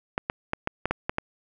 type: clicks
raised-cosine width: 0.5 ms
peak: -10 dBFS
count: 8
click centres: 0.179 / 0.299 / 0.534 / 0.674 / 0.856 / 0.91 / 1.095 / 1.184 s
effects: none